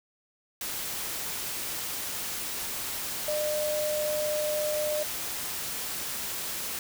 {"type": "tone in noise", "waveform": "sine", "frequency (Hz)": 604, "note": "D5", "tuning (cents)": 48, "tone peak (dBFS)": -27, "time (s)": [3.28, 5.03], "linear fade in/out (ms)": 2, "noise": "white", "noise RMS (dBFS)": -34, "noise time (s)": [0.61, 6.79], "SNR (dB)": 4, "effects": []}